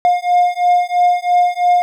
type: beating tone pair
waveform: triangle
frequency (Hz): 710 / 713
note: F5 / F5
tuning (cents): +28 / +36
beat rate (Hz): 3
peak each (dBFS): -12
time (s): 0.05-1.82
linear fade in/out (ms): 0
effects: none